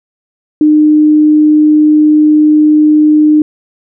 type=tone; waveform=sine; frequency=303.9 Hz; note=D#4; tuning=41 cents flat; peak=-3 dBFS; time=0.61-3.42 s; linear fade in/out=2 ms; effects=none